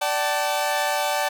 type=chord; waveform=sawtooth; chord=D suspended fourth; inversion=none; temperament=equal with one note detuned; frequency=587.3 / 763.9 / 880 Hz; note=D5 / G5 / A5; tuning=0 / -45 / 0 cents; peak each=-22 dBFS; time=0.01-1.29 s; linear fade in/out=10 ms; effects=none